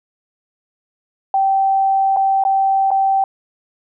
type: tone with dropouts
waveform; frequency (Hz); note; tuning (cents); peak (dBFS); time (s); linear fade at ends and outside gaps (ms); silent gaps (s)
sine; 777; G5; -16; -12; 1.34-3.24; 2; 2.164-2.169 / 2.438-2.45 / 2.906-2.914
effects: none